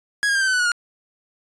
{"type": "tone with pitch steps", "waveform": "45% pulse", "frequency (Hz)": [1661.2, 1625.1, 1589.9, 1555.3, 1521.6, 1488.5, 1456.2, 1424.6], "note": ["G#6", "G#6", "G6", "G6", "F#6", "F#6", "F#6", "F6"], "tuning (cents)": [0, -38, 24, -14, 48, 10, -28, 34], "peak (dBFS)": -17, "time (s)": [0.23, 0.718], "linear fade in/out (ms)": 0, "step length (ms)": 61, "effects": ["resampled to 22050 Hz"]}